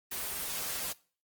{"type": "noise with comb filter", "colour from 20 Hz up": "white", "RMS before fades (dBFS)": -36, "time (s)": [0.11, 0.93], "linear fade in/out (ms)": 10, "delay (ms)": 9.1, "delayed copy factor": -0.85, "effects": ["noise-tail reverb RT60 0.4 s tail -21 dB re dry", "Opus 24 kbps"]}